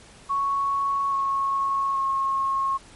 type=tone with pitch steps; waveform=sine; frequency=1108.7 / 1096.6 / 1084.6 Hz; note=C#6 / C#6 / C#6; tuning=0 / -19 / -38 cents; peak=-21 dBFS; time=0.29-2.78 s; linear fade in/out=20 ms; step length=830 ms; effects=pink hiss -49 dBFS RMS until 2.95 s + MP3 48 kbps